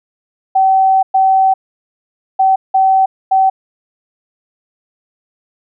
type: tone bursts at uneven times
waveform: sine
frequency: 766 Hz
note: G5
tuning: 40 cents flat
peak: -7 dBFS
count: 5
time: 0.55-1.03 / 1.14-1.54 / 2.39-2.56 / 2.74-3.06 / 3.31-3.5 s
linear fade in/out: 10 ms
effects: none